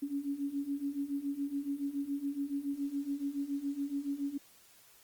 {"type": "beating tone pair", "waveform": "sine", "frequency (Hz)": [277.2, 284.3], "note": ["C#4", "C#4"], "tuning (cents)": [0, 44], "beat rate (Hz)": 7.1, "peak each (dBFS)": [-38, -35], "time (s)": [0.02, 4.38], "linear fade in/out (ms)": 10, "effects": ["white hiss -61 dBFS RMS until 5.03 s", "Opus 24 kbps"]}